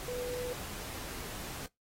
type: tone in noise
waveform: sine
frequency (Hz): 493.9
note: B4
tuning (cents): 0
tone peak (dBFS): -35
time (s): 0.08-0.53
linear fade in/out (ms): 0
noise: pink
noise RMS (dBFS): -43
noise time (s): 0-1.66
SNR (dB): +5
effects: noise-tail reverb RT60 0.2 s tail -24 dB re dry + AAC 48 kbps